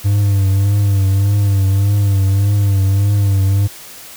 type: tone with vibrato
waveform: triangle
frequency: 99.3 Hz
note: G2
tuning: 23 cents sharp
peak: -8 dBFS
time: 0.04-3.68 s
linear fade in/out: 20 ms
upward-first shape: triangle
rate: 1.7 Hz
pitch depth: 61 cents each way
effects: white hiss -35 dBFS RMS until 4.16 s